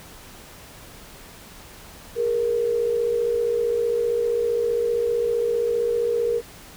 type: tone pair together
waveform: sine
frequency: 415.3 / 470.6 Hz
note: G#4 / A#4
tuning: 0 / +16 cents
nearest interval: major second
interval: 216 cents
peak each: -27 / -20 dBFS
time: 2.15-6.42 s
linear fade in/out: 50 ms
effects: pink hiss -44 dBFS RMS until 6.76 s